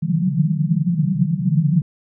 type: band-pass noise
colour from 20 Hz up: white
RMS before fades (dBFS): -18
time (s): 0.02-1.82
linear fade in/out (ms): 2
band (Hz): 140 to 190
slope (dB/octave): 96
effects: none